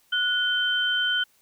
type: tone pair together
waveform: sine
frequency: 1466 / 3096 Hz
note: F#6 / G7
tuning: -16 / -22 cents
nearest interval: octave + minor second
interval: 1294 cents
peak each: -24 dBFS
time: 0.12-1.24 s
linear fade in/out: 10 ms
effects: white hiss -63 dBFS RMS until 1.41 s